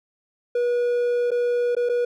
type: tone with dropouts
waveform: triangle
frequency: 483.9 Hz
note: B4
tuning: 35 cents flat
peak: -17 dBFS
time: 0.55-2.05 s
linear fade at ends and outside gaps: 5 ms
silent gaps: 1.307-1.315 / 1.751-1.766 / 1.89-1.895 s
effects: none